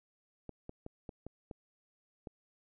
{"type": "clicks", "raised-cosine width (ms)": 2, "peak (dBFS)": -30, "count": 7, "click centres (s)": [0.493, 0.694, 0.864, 1.092, 1.266, 1.512, 2.272], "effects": []}